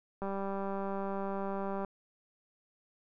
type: click train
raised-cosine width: 1 ms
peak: -24 dBFS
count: 320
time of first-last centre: 0.22-1.848 s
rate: 196 Hz
effects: none